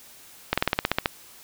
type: slowing click train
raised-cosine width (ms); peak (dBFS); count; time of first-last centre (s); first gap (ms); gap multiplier
0.3; -4; 10; 0.53-1.059; 46; 1.06
effects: white hiss -49 dBFS RMS until 1.43 s